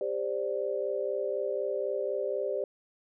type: chord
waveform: sine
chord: G suspended fourth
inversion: none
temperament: equal with one note detuned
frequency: 397.7 / 523.3 / 587.3 Hz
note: G4 / C5 / D5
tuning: +25 / 0 / 0 cents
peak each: -33 dBFS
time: 0.01-2.64 s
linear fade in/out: 2 ms
effects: none